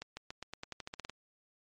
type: accelerating click train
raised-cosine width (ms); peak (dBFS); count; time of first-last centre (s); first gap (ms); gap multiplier
0.2; -24; 13; 0.02-1.096; 150; 0.9
effects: MP3 48 kbps